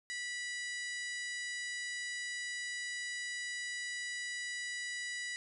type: harmonic tone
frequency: 979 Hz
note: B5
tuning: 15 cents flat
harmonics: 2 / 3 / 4 / 5 / 6 / 7 / 8 / 9 / 10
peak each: -39 / -52 / -48 / -49 / -55 / -51 / -52 / -53 / -63 dBFS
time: 0.1-5.36 s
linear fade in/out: 0 ms
effects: none